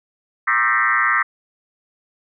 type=tone with frequency modulation; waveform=sine; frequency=1568 Hz; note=G6; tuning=in tune; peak=-14 dBFS; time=0.47-1.23 s; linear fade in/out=10 ms; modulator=119 Hz; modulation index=3.8; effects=none